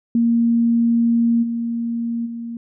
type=tone with level steps; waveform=sine; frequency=233.1 Hz; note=A#3; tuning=in tune; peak=-13 / -20 / -26 dBFS; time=0.15-2.57 s; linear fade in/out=2 ms; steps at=1.42 / 2.25 s; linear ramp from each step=20 ms; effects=none